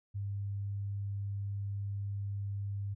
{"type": "tone", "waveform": "sine", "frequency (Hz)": 100.2, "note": "G2", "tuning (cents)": 38, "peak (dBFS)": -34, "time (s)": [0.14, 2.95], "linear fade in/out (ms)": 20, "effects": []}